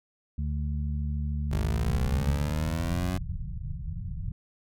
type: harmonic tone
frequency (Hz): 73.42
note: D2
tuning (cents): 0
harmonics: 1 / 2 / 3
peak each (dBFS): -28 / -34 / -38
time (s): 0.38-2.36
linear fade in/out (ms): 5
type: linear sweep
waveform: 20% pulse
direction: up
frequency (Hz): 49 to 93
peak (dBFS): -23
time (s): 1.51-3.18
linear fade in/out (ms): 10
type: low-pass noise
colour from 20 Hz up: pink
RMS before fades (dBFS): -34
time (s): 1.86-4.32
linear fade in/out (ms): 2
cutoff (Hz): 180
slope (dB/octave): 96
effects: none